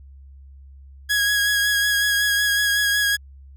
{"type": "tone with vibrato", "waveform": "sawtooth", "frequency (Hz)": 1658, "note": "G#6", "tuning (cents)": -3, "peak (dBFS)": -14, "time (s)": [1.09, 3.17], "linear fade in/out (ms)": 20, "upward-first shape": "sine", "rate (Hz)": 5.4, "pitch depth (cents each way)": 21, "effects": ["added 68 Hz sine -41 dBFS peak until 3.56 s"]}